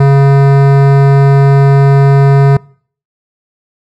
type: tone with hard clipping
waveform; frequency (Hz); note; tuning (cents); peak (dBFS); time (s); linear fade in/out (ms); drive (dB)
sine; 138.59; C#3; 0; -5; 0-2.57; 5; 17
effects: noise-tail reverb RT60 0.5 s tail -24 dB re dry